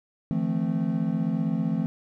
triangle chord, F dominant seventh, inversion third, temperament equal with one note detuned, 155.56 / 171.02 / 220 / 261.6 Hz, Eb3 / F3 / A3 / C4, 0 / -36 / 0 / 0 cents, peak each -30 / -25 / -26 / -29 dBFS, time 0.31-1.86 s, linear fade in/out 0 ms, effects none

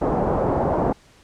white low-pass noise, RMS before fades -21 dBFS, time 0.01-0.93 s, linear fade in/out 10 ms, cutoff 820 Hz, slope 24 dB/octave, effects pink hiss -53 dBFS RMS until 1.23 s + low-pass 8000 Hz 12 dB/octave

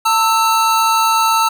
square tone pair together, 902 / 1312.8 Hz, A5 / E6, +43 / -8 cents, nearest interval tritone, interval 649 cents, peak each -15 dBFS, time 0.05-1.49 s, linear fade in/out 10 ms, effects none

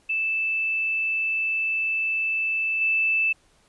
sine tone with level steps, 2637 Hz, E7, in tune, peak -22 / -19 dBFS, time 0.09-3.33 s, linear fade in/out 10 ms, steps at 2.81 s, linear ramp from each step 5 ms, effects pink hiss -61 dBFS RMS until 3.68 s + resampled to 24000 Hz

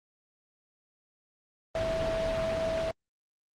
sine tone in noise, 651 Hz, E5, 22 cents flat, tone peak -28 dBFS, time 1.75-2.91 s, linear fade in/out 2 ms, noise pink, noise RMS -34 dBFS, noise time 1.75-2.91 s, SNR +3 dB, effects low-pass 4000 Hz 12 dB/octave + Opus 24 kbps

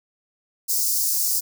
white high-pass noise, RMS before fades -22 dBFS, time 0.68-1.41 s, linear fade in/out 20 ms, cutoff 4800 Hz, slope 48 dB/octave, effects none

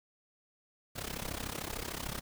pink noise with amplitude modulation, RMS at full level -36 dBFS, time 0.95-2.21 s, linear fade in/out 20 ms, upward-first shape sine, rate 33.4 Hz, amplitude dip 85%, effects none

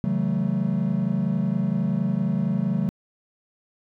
triangle chord, F# minor seventh, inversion second, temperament equal with one note detuned, 138.59 / 164.81 / 189.1 / 220 Hz, C#3 / E3 / F#3 / A3, 0 / 0 / +38 / 0 cents, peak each -26 / -26 / -22 / -25 dBFS, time 0.04-2.89 s, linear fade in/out 0 ms, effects tanh soft clip ceiling -9 dBFS

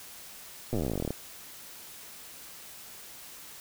slowing click train, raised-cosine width 2 ms, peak -18 dBFS, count 24, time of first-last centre 0.73-1.106 s, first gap 8 ms, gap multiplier 1.06, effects white hiss -47 dBFS RMS until 3.6 s

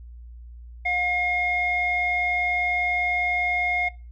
square tone with low-pass filter, 715 Hz, F5, 41 cents sharp, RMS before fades -24 dBFS, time 0.85-3.89 s, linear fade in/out 10 ms, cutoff 2300 Hz, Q 9, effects noise-tail reverb RT60 0.3 s tail -20 dB re dry + added 59 Hz sine -39 dBFS peak until 4.11 s

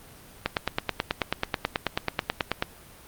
click train, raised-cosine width 0.3 ms, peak -7 dBFS, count 21, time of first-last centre 0.46-2.625 s, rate 9.24 Hz, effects pink hiss -49 dBFS RMS until 3.07 s + Opus 32 kbps

